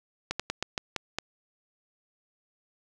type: slowing click train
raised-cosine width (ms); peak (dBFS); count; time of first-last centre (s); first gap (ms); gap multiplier
0.2; -12; 7; 0.31-1.186; 86; 1.21
effects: none